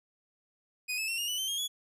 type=tone with pitch steps; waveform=sawtooth; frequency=2489 / 2601 / 2717 / 2839 / 2967 / 3100 / 3239 / 3384 Hz; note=D#7 / E7 / F7 / F7 / F#7 / G7 / G#7 / G#7; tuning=0 / -24 / -48 / +28 / +4 / -20 / -44 / +32 cents; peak=-28 dBFS; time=0.88-1.68 s; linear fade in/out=20 ms; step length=100 ms; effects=resampled to 32000 Hz